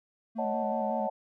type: tone with vibrato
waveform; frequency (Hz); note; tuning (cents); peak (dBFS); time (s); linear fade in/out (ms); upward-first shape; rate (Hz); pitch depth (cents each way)
triangle; 220; A3; 0; -32; 0.35-1.08; 20; square; 5.4; 44
type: chord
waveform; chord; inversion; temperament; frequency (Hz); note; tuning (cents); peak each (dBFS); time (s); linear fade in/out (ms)
sine; D# half-diminished seventh; third; equal; 554.4 / 622.3 / 740 / 880; C#5 / D#5 / F#5 / A5; 0 / 0 / 0 / 0; -34; 0.38-1.1; 10
effects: none